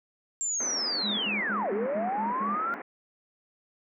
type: linear two-way sweep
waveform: sine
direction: down then up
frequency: 7440 to 373.2 to 1413 Hz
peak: -27 dBFS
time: 0.41-2.74 s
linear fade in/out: 0 ms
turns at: 1.72 s
type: band-pass noise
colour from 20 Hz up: pink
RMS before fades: -39 dBFS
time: 0.6-2.82 s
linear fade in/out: 5 ms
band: 210 to 2100 Hz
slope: 48 dB/octave
type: tone bursts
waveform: sine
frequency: 207.7 Hz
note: G#3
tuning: in tune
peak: -33 dBFS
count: 7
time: 1.03-2.554 s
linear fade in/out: 10 ms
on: 150 ms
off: 79 ms
effects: none